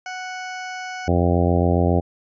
20% pulse tone, 740 Hz, F#5, in tune, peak -24 dBFS, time 0.06-1.08 s, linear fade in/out 2 ms
harmonic tone, 87.31 Hz, F2, in tune, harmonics 1 / 2 / 3 / 4 / 5 / 6 / 7 / 8 / 9, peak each -19 / -22 / -24 / -25 / -26 / -27 / -27 / -28 / -29 dBFS, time 1.07-2.01 s, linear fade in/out 20 ms
effects resampled to 16000 Hz

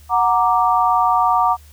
sine chord, Gb augmented, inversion none, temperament equal with one note detuned, 736.2 / 932.3 / 1174.7 Hz, Gb5 / Bb5 / D6, -9 / 0 / 0 cents, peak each -17 dBFS, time 0.09-1.57 s, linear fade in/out 50 ms, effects added 75 Hz sine -42 dBFS peak until 1.72 s + white hiss -51 dBFS RMS until 1.72 s

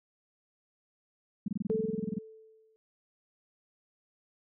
sine tone bursts, 203.1 Hz, G#3, 38 cents flat, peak -28 dBFS, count 16, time 1.46-2.187 s, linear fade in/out 5 ms, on 22 ms, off 25 ms
sine tone with exponential decay, 440 Hz, A4, in tune, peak -26 dBFS, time 1.7-2.76 s, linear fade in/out 0 ms, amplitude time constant 230 ms
effects none

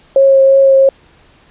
sine tone with vibrato, 541 Hz, C#5, 42 cents flat, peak -4 dBFS, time 0.16-0.89 s, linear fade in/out 2 ms, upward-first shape triangle, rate 2.9 Hz, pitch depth 14 cents each way, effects pink hiss -47 dBFS RMS until 1.5 s + resampled to 8000 Hz

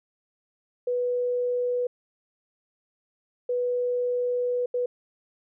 sine tone bursts at uneven times, 491.8 Hz, B4, 7 cents flat, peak -23 dBFS, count 3, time 0.87-1.87 / 3.49-4.66 / 4.74-4.86 s, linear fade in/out 5 ms, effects none

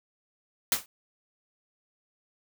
white noise with exponential decay, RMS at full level -20 dBFS, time 0.72-0.86 s, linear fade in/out 1 ms, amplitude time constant 30 ms, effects none

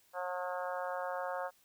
harmonic tone with a mistuned harmonic, 180.8 Hz, F#3, 40 cents flat, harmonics 3 / 4 / 5 / 6 / 7 / 8 / 9, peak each -39 / -41 / -43 / -45 / -46 / -47 / -48 dBFS, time 0.13-1.51 s, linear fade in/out 50 ms, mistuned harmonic 8, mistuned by -16 cents, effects white hiss -68 dBFS RMS until 1.64 s

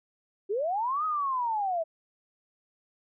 sine linear two-way sweep, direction up then down, 370 to 1275 to 632 Hz, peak -26 dBFS, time 0.49-1.84 s, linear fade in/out 20 ms, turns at 1.05 s, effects none

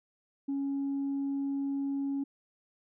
sine tone, 277.2 Hz, C#4, in tune, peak -28 dBFS, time 0.48-2.24 s, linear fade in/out 10 ms, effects tanh soft clip ceiling -27 dBFS

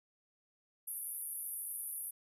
white band-pass noise, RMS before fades -42 dBFS, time 0.87-2.11 s, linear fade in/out 10 ms, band 9600 to 13000 Hz, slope 96 dB/octave, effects resampled to 32000 Hz

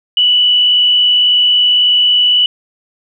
sine tone with frequency modulation, 2960 Hz, F#7, in tune, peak -7 dBFS, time 0.17-2.46 s, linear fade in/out 2 ms, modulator 58.2 Hz, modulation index 0.8, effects none

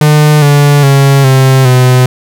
45% pulse tone with pitch steps, 150.6 / 144.3 / 138.26 / 132.48 / 126.93 Hz, D3 / D3 / C#3 / C3 / B2, +44 / -30 / -4 / +22 / +48 cents, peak -3 dBFS, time 0.01-2.06 s, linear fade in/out 2 ms, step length 410 ms, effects none

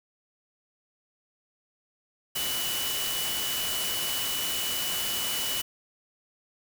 sine tone in noise, 2961 Hz, F#7, 1 cent sharp, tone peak -32 dBFS, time 2.35-5.62 s, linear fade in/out 10 ms, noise white, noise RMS -31 dBFS, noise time 2.35-5.62 s, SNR -4 dB, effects none

